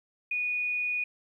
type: tone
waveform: sine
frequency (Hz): 2465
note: D#7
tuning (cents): -17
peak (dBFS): -27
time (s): 0.31-1.04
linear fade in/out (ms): 5
effects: 11-bit